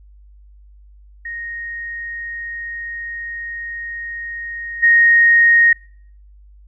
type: tone with level steps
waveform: sine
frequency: 1864.7 Hz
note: A#6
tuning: in tune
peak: -25 / -8 dBFS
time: 1.25-5.73 s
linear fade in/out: 5 ms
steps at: 4.82 s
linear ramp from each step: 20 ms
effects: noise-tail reverb RT60 0.6 s tail -26 dB re dry + added 50 Hz sine -42 dBFS peak until 6.67 s